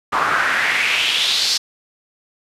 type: noise with band-pass filter sweep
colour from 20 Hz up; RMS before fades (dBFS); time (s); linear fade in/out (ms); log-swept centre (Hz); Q
pink; -18; 0.12-1.58; 10; 1100 to 4900; 3.6
effects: resampled to 32000 Hz